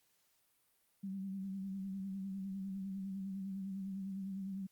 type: tone with vibrato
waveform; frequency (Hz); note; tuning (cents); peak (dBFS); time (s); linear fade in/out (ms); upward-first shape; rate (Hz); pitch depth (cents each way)
sine; 193.3; G3; -24; -39; 1.03-4.67; 10; sine; 9.9; 40
effects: white hiss -75 dBFS RMS until 4.71 s + Opus 48 kbps